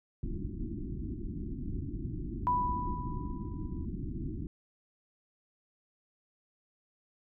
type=low-pass noise; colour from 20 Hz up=pink; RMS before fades=-37 dBFS; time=0.23-4.47 s; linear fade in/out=2 ms; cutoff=360 Hz; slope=96 dB/octave
type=tone with exponential decay; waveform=sine; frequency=987.8 Hz; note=B5; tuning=in tune; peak=-24 dBFS; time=2.47-3.85 s; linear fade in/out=0 ms; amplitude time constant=300 ms
effects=none